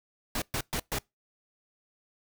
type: noise bursts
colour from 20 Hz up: pink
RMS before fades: -31 dBFS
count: 4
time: 0.35-0.986 s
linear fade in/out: 2 ms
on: 69 ms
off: 120 ms
effects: noise-tail reverb RT60 0.2 s tail -25 dB re dry